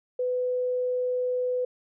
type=tone; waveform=sine; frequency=500 Hz; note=B4; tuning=21 cents sharp; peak=-24 dBFS; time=0.19-1.65 s; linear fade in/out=5 ms; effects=none